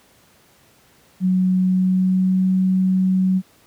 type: tone with pitch glide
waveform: sine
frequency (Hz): 185 to 187.04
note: F#3 to F#3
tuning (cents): 0 to +19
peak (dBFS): -14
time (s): 1.2-3.42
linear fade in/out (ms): 50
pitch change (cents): +19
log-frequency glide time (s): 1.62-2.49
effects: pink hiss -54 dBFS RMS until 3.66 s + high-pass 80 Hz 12 dB/octave